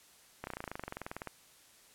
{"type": "slowing click train", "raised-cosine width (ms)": 0.5, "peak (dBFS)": -24, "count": 21, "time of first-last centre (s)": [0.44, 1.273], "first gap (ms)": 31, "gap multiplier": 1.03, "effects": ["white hiss -61 dBFS RMS until 1.94 s", "low-pass 12000 Hz 12 dB/octave"]}